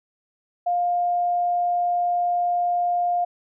sine tone, 705 Hz, F5, 16 cents sharp, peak -19 dBFS, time 0.66-3.25 s, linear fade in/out 10 ms, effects none

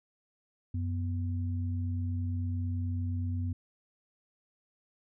sine tone pair together, 91.92 / 246.9 Hz, F#2 / B3, -11 / 0 cents, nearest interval octave + perfect fourth, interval 1711 cents, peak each -30 / -39 dBFS, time 0.74-3.53 s, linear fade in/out 5 ms, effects none

